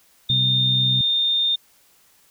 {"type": "tone", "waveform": "sine", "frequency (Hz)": 3634, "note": "A#7", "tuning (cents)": -45, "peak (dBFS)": -17, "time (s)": [0.29, 1.56], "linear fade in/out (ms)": 10}
{"type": "harmonic tone", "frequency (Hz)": 63.7, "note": "C2", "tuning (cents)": -46, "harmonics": [2, 3, 4], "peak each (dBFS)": [-22, -32, -40], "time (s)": [0.3, 1.01], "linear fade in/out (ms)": 0}
{"effects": ["white hiss -57 dBFS RMS until 2.3 s"]}